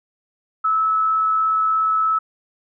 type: tone with amplitude modulation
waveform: sine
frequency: 1300 Hz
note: E6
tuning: 24 cents flat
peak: -14 dBFS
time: 0.64-2.19 s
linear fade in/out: 10 ms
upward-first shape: sine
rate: 96.9 Hz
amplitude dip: 30%
effects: none